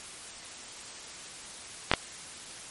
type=clicks; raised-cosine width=0.3 ms; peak=-4 dBFS; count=2; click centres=1.915 / 1.937 s; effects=white hiss -44 dBFS RMS until 2.7 s + MP3 48 kbps